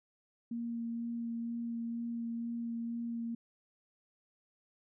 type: tone with vibrato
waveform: sine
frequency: 233.1 Hz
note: A#3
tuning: in tune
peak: -35 dBFS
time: 0.51-3.35 s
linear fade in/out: 5 ms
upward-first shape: sine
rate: 2.1 Hz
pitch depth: 11 cents each way
effects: none